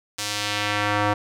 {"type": "tone with band-pass filter sweep", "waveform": "square", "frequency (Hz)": 103.83, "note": "G#2", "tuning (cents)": 0, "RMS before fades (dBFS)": -24, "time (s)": [0.18, 1.14], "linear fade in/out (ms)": 10, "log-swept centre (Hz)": [6400, 1000], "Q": 0.9, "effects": []}